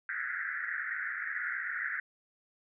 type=band-pass noise; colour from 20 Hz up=white; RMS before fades=-36 dBFS; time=0.09-2 s; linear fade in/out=2 ms; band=1400 to 2000 Hz; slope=96 dB/octave; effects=none